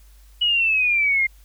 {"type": "exponential sweep", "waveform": "sine", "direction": "down", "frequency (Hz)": [2941, 2100], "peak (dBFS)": -16, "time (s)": [0.41, 1.27], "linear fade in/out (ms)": 10, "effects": ["added 50 Hz sine -46 dBFS peak until 1.44 s", "white hiss -58 dBFS RMS until 1.44 s"]}